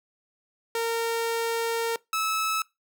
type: tone pair in turn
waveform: sawtooth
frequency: 460 / 1301.1 Hz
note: A#4 / E6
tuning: -23 / -23 cents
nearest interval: octave + tritone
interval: 1800 cents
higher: second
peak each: -21 dBFS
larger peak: neither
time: 0.75-1.96 / 2.13-2.62 s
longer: first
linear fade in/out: 2 ms
effects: noise-tail reverb RT60 0.2 s tail -22 dB re dry